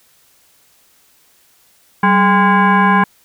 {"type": "tone with frequency modulation", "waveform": "sine", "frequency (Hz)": 420, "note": "G#4", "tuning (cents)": 19, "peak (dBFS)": -8, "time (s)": [2.03, 3.04], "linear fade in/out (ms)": 5, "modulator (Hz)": 612, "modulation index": 2.1, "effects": ["white hiss -53 dBFS RMS until 3.24 s"]}